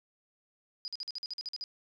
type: tone bursts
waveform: sine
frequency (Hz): 4932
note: D#8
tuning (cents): -16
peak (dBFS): -35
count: 11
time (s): 0.85-1.639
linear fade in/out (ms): 0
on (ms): 29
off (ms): 47
effects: none